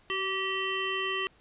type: harmonic tone with a mistuned harmonic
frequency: 386.9 Hz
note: G4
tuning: 23 cents flat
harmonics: 1 / 3 / 5 / 7 / 8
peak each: -35 / -35 / -35 / -35 / -35 dBFS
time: 0.1-1.27 s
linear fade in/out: 0 ms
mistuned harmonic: 1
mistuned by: -26 cents
effects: pink hiss -62 dBFS RMS until 1.4 s + resampled to 8000 Hz